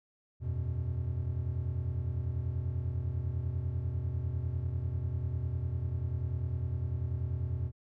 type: chord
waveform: triangle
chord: E suspended second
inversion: none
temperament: equal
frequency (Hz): 82.41 / 92.5 / 123.47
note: E2 / F#2 / B2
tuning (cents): 0 / 0 / 0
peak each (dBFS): -33 / -35 / -33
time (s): 0.4-7.72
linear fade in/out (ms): 50
effects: none